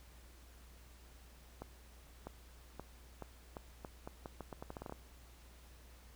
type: accelerating click train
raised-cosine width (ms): 1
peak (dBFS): -30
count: 17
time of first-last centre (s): 1.62-4.924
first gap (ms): 650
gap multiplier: 0.81
effects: added 60 Hz sine -57 dBFS peak until 6.15 s + pink hiss -63 dBFS RMS until 6.15 s

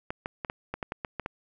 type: clicks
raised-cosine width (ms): 0.5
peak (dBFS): -17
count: 10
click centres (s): 0.105 / 0.259 / 0.448 / 0.499 / 0.74 / 0.828 / 0.921 / 1.048 / 1.197 / 1.261
effects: none

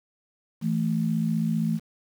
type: tone pair together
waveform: sine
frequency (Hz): 164.81 / 220.2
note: E3 / A3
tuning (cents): 0 / +2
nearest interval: perfect fourth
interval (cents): 502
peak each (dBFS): -25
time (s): 0.61-1.8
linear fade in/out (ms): 50
effects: 8-bit

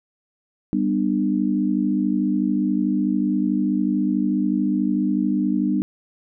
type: chord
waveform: sine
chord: G major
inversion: none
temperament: equal with one note detuned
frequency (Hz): 196 / 246.9 / 300.7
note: G3 / B3 / D4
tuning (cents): 0 / 0 / +41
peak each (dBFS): -22 / -23 / -22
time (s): 0.73-5.82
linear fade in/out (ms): 0
effects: none

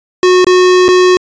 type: tone with dropouts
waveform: square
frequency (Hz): 365.2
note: F#4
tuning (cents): -23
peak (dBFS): -5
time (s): 0.23-1.17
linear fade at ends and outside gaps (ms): 1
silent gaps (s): 0.445-0.468 / 0.882-0.887
effects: resampled to 16000 Hz

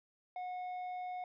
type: tone with tanh clipping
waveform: sine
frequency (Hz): 728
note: F#5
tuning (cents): -28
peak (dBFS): -40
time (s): 0.36-1.24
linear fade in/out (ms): 2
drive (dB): 6
effects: none

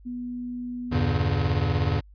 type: tone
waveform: sine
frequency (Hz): 245.4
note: B3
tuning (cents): -11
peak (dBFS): -30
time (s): 0.05-1.29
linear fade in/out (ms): 20
type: chord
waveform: square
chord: E diminished seventh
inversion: none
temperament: just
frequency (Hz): 82.41 / 98.89 / 118.67 / 142.4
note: E2 / G2 / Bb2 / Db3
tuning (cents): 0 / +16 / +31 / +47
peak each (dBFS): -27 / -27 / -32 / -28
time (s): 0.91-2.01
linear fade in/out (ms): 20
effects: added 50 Hz sine -47 dBFS peak until 2.14 s + resampled to 11025 Hz

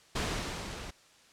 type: noise with level ramp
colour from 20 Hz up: pink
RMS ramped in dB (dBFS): -31 to -43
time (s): 0.15-0.91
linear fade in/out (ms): 10
effects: white hiss -60 dBFS RMS until 1.32 s + low-pass 7000 Hz 12 dB/octave

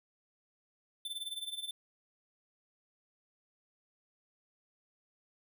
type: tone with tremolo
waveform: square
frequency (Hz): 3537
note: A7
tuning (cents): +8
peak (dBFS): -36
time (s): 1.05-1.71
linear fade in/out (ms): 2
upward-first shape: sine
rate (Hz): 19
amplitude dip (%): 80
effects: none

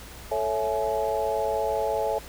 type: chord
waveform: sine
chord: A major seventh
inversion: none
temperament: equal with one note detuned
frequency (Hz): 440 / 554.4 / 659.3 / 845.6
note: A4 / C#5 / E5 / G#5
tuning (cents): 0 / 0 / 0 / +31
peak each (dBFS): -29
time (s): 0.31-2.19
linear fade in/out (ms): 10
effects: added 60 Hz sine -45 dBFS peak until 2.28 s + pink hiss -44 dBFS RMS until 2.28 s

